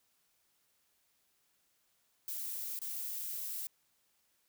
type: noise with dropouts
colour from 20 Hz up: violet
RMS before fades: -40 dBFS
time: 2.28-3.67 s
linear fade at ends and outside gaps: 2 ms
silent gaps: 2.791-2.816 s
effects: white hiss -75 dBFS RMS until 4.48 s